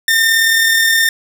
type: tone with amplitude modulation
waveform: sawtooth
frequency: 1811 Hz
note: A6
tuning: 49 cents sharp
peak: -5 dBFS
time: 0.08-1.09 s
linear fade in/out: 2 ms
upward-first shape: sine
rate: 39 Hz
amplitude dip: 30%
effects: none